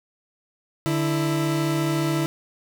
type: tone pair together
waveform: 40% pulse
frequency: 147.67 / 329.6 Hz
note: D3 / E4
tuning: +10 / 0 cents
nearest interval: octave + major second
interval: 1390 cents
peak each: -23 dBFS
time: 0.86-2.26 s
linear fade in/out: 0 ms
effects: none